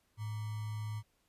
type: tone with sample-and-hold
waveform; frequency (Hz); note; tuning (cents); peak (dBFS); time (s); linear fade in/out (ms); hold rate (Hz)
sine; 107.3; A2; -43; -36; 0.17-1.03; 50; 1050
effects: pink hiss -75 dBFS RMS until 1.28 s + resampled to 32000 Hz